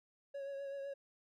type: tone with vibrato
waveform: triangle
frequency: 554.4 Hz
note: C#5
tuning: in tune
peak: -39 dBFS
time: 0.34-0.94 s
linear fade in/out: 10 ms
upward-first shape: triangle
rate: 7.9 Hz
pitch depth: 29 cents each way
effects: none